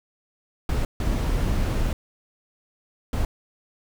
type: noise bursts at uneven times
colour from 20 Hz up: brown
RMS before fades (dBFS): -23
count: 3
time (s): 0.69-0.85 / 1-1.93 / 3.13-3.25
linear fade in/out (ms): 2
effects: none